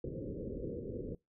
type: low-pass noise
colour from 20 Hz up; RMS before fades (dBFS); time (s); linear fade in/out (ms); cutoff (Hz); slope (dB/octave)
white; -41; 0.04-1.15; 2; 530; 96
effects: noise-tail reverb RT60 0.2 s tail -23 dB re dry